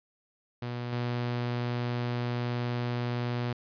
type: tone with level steps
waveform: sawtooth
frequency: 121.3 Hz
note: B2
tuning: 31 cents flat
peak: -29 / -25 dBFS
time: 0.62-3.53 s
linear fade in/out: 5 ms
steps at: 0.92 s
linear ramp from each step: 10 ms
effects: resampled to 11025 Hz